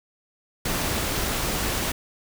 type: noise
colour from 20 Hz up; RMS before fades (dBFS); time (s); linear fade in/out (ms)
pink; -26; 0.65-1.92; 5
effects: none